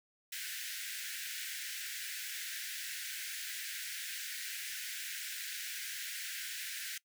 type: high-pass noise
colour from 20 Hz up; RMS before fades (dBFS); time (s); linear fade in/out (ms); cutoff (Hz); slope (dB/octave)
pink; -42; 0.32-6.98; 5; 1500; 96
effects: noise-tail reverb RT60 0.1 s tail -21 dB re dry